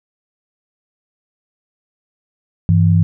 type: tone pair together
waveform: sine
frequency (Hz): 98.68 / 164.81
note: G2 / E3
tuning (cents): +12 / 0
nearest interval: major sixth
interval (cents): 888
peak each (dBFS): -11 / -12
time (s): 2.69-3.03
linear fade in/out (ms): 0
effects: none